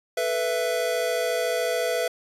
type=chord; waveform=square; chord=A suspended second; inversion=none; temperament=equal with one note detuned; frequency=440 / 493.9 / 664.6 Hz; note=A4 / B4 / E5; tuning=0 / 0 / +14 cents; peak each=-33 / -27 / -27 dBFS; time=0.17-2.08 s; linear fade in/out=5 ms; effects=resampled to 32000 Hz